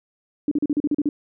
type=tone bursts; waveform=sine; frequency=293.7 Hz; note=D4; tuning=in tune; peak=-17 dBFS; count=9; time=0.48-1.09 s; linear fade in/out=2 ms; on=34 ms; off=38 ms; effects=none